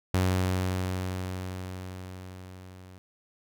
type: tone with level ramp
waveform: sawtooth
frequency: 92.5 Hz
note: F#2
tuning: in tune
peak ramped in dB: -18 to -43 dBFS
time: 0.14-2.98 s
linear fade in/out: 0 ms
effects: none